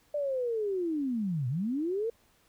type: linear two-way sweep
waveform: sine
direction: down then up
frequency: 597 to 117 to 471.8 Hz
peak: -28 dBFS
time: 0.14-2.1 s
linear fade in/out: 5 ms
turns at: 1.48 s
effects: pink hiss -66 dBFS RMS until 2.48 s